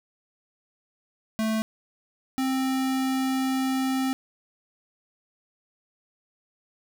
square tone pair in turn, 220 / 263.3 Hz, A3 / C4, 0 / +11 cents, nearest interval minor third, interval 311 cents, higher second, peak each -24 dBFS, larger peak neither, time 1.39-1.62 / 2.38-4.13 s, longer second, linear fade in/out 0 ms, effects none

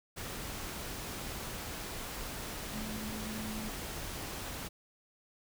sine tone in noise, 216.4 Hz, A3, 29 cents flat, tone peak -40 dBFS, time 2.72-3.7 s, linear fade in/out 20 ms, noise pink, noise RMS -41 dBFS, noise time 0.16-4.69 s, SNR -2 dB, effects none

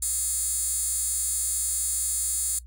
15% pulse tone with high-pass filter, 424.6 Hz, G#4, 38 cents sharp, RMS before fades -27 dBFS, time 0.02-2.59 s, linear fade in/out 5 ms, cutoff 8600 Hz, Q 8.8, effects noise-tail reverb RT60 0.1 s tail -19 dB re dry + added 60 Hz sine -42 dBFS peak until 2.66 s

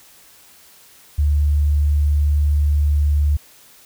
sine tone, 73.42 Hz, D2, in tune, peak -13 dBFS, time 1.18-3.37 s, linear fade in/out 10 ms, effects white hiss -48 dBFS RMS until 3.85 s

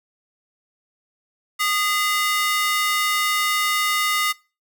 sawtooth ring-modulated tone, 1636 Hz, G#6, 26 cents flat, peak -12 dBFS, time 1.59-4.33 s, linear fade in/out 20 ms, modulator 404 Hz, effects noise-tail reverb RT60 0.3 s tail -22 dB re dry

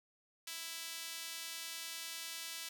sawtooth tone with high-pass filter, 330 Hz, E4, 2 cents sharp, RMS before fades -45 dBFS, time 0.47-2.69 s, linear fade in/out 5 ms, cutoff 3100 Hz, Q 0.81, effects 11-bit

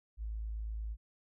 sine tone, 54.2 Hz, A1, 25 cents flat, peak -36 dBFS, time 0.17-0.97 s, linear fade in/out 50 ms, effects none

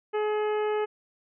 harmonic tone, 423.9 Hz, G#4, 35 cents sharp, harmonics 1 / 2 / 3 / 4 / 5 / 6 / 7, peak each -25 / -33 / -38 / -42 / -44 / -46 / -48 dBFS, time 0.13-0.86 s, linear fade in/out 20 ms, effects none

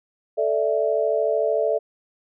sine chord, A suspended fourth, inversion none, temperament just, 440 / 586.7 / 660 Hz, A4 / D5 / E5, 0 / -2 / +2 cents, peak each -23 dBFS, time 0.37-1.79 s, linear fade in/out 20 ms, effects none

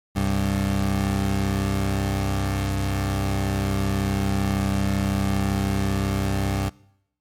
20% pulse tone pair together, 65.41 / 98 Hz, C2 / G2, 0 / 0 cents, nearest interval perfect fifth, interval 700 cents, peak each -21 / -18 dBFS, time 0.15-6.7 s, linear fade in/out 20 ms, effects noise-tail reverb RT60 0.8 s tail -23 dB re dry + MP3 64 kbps

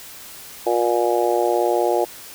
harmonic tone, 118.9 Hz, A#2, 35 cents sharp, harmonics 3 / 4 / 5 / 6 / 7, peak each -21 / -22 / -23 / -24 / -24 dBFS, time 0.66-2.05 s, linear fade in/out 10 ms, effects white hiss -39 dBFS RMS until 2.34 s

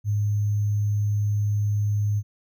sine tone with sample-and-hold, 103.83 Hz, G#2, in tune, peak -20 dBFS, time 0.04-2.23 s, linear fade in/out 50 ms, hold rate 6300 Hz, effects none

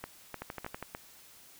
two click trains, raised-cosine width 0.5 ms, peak -23 / -23 dBFS, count 6 / 4, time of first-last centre 0.42-0.827 / 0.04-0.949 s, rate 12.3 / 3.3 Hz, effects white hiss -56 dBFS RMS until 1.59 s

